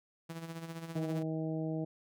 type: tone with tremolo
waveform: sawtooth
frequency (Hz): 164.81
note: E3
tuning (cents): 0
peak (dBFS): -35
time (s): 0.29-1.23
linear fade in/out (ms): 10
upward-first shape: sine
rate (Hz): 15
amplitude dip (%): 60
type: harmonic tone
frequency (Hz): 158.9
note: D#3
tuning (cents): +37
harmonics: 1 / 2 / 3 / 4 / 5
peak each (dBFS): -36 / -37 / -43 / -43 / -52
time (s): 0.95-1.85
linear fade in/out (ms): 10
effects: none